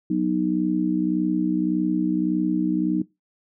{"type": "harmonic tone", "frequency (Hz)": 61.74, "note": "B1", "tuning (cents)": 0, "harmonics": [3, 4, 5], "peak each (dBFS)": [-24, -27, -22], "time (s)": [0.1, 3.02], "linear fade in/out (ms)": 5, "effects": ["noise-tail reverb RT60 0.2 s tail -20 dB re dry"]}